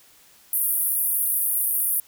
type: band-pass noise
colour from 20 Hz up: white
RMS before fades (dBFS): -23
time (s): 0.53-2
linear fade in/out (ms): 2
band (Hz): 9600 to 16000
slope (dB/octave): 96
effects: white hiss -54 dBFS RMS until 2.07 s